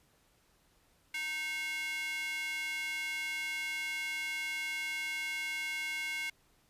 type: tone with high-pass filter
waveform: square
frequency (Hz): 310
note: D#4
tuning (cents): -6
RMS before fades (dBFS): -37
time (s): 1.14-6.3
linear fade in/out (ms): 5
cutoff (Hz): 2100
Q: 4.3
effects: pink hiss -69 dBFS RMS until 6.69 s + resampled to 32000 Hz